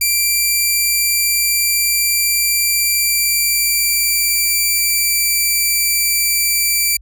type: tone with pitch glide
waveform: 5% pulse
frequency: 2356 to 2336 Hz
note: D7 to D7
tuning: +5 to -10 cents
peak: -4 dBFS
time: 0.01-6.97 s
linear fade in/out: 5 ms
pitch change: -15 cents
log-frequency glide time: 2.68-5.13 s
effects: added 50 Hz sine -39 dBFS peak until 7.01 s